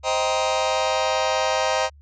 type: chord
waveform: sawtooth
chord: C minor seventh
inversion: none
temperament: just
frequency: 523.3 / 627.9 / 784.9 / 941.9 Hz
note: C5 / Eb5 / G5 / Bb5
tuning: 0 / +16 / +2 / +18 cents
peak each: -21 / -20 / -22 / -22 dBFS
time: 0.03-1.9 s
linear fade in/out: 50 ms
effects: added 72 Hz sine -46 dBFS peak until 2.01 s + resampled to 16000 Hz